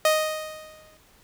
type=tone with exponential decay; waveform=sawtooth; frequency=622.3 Hz; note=D#5; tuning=in tune; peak=-12 dBFS; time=0.05-0.97 s; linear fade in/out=2 ms; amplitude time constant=200 ms; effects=pink hiss -57 dBFS RMS until 1.23 s